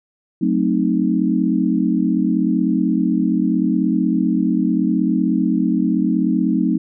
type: chord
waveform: sine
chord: F# diminished seventh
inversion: none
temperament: equal with one note detuned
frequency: 185 / 220.8 / 261.6 / 311.1 Hz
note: F#3 / A3 / C4 / Eb4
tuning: 0 / +6 / 0 / 0 cents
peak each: -20 dBFS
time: 0.41-6.78 s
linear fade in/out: 10 ms
effects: none